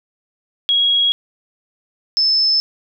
sine tone pair in turn, 3308 / 5251 Hz, G#7 / E8, -8 / -8 cents, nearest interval minor sixth, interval 800 cents, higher second, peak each -12 dBFS, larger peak neither, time 0.69-1.12 / 2.17-2.6 s, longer neither, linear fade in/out 0 ms, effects none

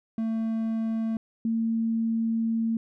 triangle / sine tone pair in turn, 224 / 226.5 Hz, A3 / A#3, +31 / -50 cents, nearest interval unison, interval 19 cents, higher second, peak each -23 dBFS, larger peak neither, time 0.18-1.17 / 1.45-2.77 s, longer second, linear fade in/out 2 ms, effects none

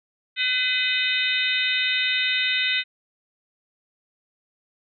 harmonic tone with a mistuned harmonic, 505 Hz, B4, 39 cents sharp, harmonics 3 / 4 / 5 / 6 / 7 / 8, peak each -30 / -26 / -26 / -29 / -25 / -35 dBFS, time 0.36-2.84 s, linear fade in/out 50 ms, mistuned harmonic 7, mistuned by +69 cents, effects none

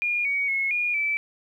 sine tone with pitch steps, 2424 / 2248 / 2179 / 2433 / 2316 Hz, D#7 / C#7 / C#7 / D#7 / D7, -46 / +24 / -30 / -39 / -25 cents, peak -22 dBFS, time 0.02-1.17 s, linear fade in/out 0 ms, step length 230 ms, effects 10-bit

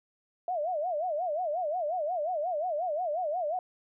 sine tone with vibrato, 659.3 Hz, E5, in tune, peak -28 dBFS, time 0.48-3.59 s, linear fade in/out 2 ms, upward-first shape sine, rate 5.6 Hz, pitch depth 210 cents each way, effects none

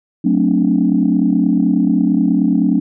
sine chord, D dominant seventh, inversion first, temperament just, 183.54 / 220.2 / 264.3 / 293.7 Hz, F#3 / A3 / C4 / D4, -14 / +2 / +18 / 0 cents, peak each -16 dBFS, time 0.24-2.8 s, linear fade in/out 10 ms, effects tanh soft clip ceiling -2 dBFS

